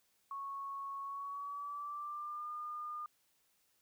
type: tone with pitch glide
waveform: sine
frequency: 1105 to 1212 Hz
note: C#6 to D#6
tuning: -6 to -46 cents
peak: -40 dBFS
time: 0.31-3.06 s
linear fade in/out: 2 ms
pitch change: +160 cents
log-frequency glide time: 1.02-2.51 s
effects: white hiss -75 dBFS RMS until 3.81 s